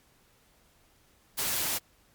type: noise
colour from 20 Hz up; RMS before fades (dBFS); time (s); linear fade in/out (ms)
white; -30; 1.37-1.79; 20
effects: pink hiss -64 dBFS RMS until 2.14 s + MP3 96 kbps